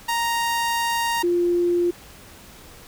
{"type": "tone pair in turn", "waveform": ["sawtooth", "sine"], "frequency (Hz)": [932.3, 349.2], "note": ["A#5", "F4"], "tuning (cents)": [0, 0], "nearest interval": "octave + perfect fourth", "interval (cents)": 1700, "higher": "first", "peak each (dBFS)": -17, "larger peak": "neither", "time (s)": [[0.08, 1.23], [1.23, 1.91]], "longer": "first", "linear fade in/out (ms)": 10, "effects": ["pink hiss -45 dBFS RMS until 2.87 s"]}